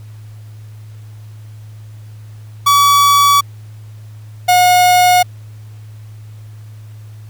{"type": "tone pair in turn", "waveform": "45% pulse", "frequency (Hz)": [1141, 722.2], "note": ["C#6", "F#5"], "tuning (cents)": [50, -42], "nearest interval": "minor sixth", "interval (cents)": 792, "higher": "first", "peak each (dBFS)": -7, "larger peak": "neither", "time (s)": [[2.66, 3.41], [4.48, 5.23]], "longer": "neither", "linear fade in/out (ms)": 10, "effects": ["added 107 Hz sine -31 dBFS peak until 7.29 s", "pink hiss -50 dBFS RMS until 7.29 s"]}